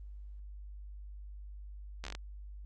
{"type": "slowing click train", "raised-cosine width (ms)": 0.2, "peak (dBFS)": -24, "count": 7, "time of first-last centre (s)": [2.04, 2.15], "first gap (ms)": 12, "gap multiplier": 1.17, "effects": ["added 50 Hz sine -44 dBFS peak until 2.65 s", "Opus 32 kbps"]}